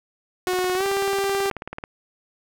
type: tone with pitch glide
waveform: sawtooth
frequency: 365.7 to 394.2 Hz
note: F#4 to G4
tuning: -20 to +10 cents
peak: -17 dBFS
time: 0.47-1.5 s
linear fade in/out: 0 ms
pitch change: +130 cents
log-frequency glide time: 0.75-0.84 s
type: click train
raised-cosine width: 0.5 ms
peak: -17 dBFS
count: 26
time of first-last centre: 0.48-1.839 s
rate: 18.4 Hz
effects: none